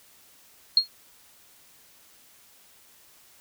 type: tone with exponential decay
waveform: sine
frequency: 4272 Hz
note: C8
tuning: 35 cents sharp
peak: -11 dBFS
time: 0.77-0.88 s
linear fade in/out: 2 ms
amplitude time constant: 22 ms
effects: white hiss -56 dBFS RMS until 3.4 s